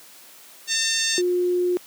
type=harmonic tone; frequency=902 Hz; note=A5; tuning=43 cents sharp; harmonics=2 / 3 / 4 / 5 / 6 / 7 / 8 / 9; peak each=-28 / -31 / -27 / -28 / -29 / -27 / -32 / -32 dBFS; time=0.67-1.22 s; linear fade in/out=50 ms
type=tone; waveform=sine; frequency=357.3 Hz; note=F4; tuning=40 cents sharp; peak=-18 dBFS; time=1.18-1.77 s; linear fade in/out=0 ms
effects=white hiss -47 dBFS RMS until 1.86 s + high-pass 200 Hz 12 dB/octave